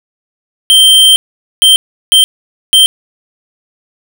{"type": "tone bursts at uneven times", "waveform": "square", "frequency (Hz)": 3136, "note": "G7", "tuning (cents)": 0, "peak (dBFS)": -3, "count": 4, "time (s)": [[0.7, 1.16], [1.62, 1.76], [2.12, 2.24], [2.73, 2.86]], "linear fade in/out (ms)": 0, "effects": []}